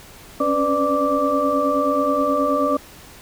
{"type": "tone cluster", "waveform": "sine", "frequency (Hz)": [270.6, 280, 498.9, 591, 1169], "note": ["C#4", "C#4", "B4", "D5", "D6"], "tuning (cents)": [-42, 18, 17, 11, -8], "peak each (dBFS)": [-28, -23, -25, -21, -21], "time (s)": [0.4, 2.77], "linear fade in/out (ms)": 5, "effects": ["pink hiss -43 dBFS RMS until 3.21 s"]}